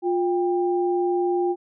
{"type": "tone pair together", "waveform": "sine", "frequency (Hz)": [353.7, 794], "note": ["F4", "G5"], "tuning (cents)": [22, 22], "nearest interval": "octave + major second", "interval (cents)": 1400, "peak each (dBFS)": [-20, -27], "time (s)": [0.02, 1.56], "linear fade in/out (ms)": 50, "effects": []}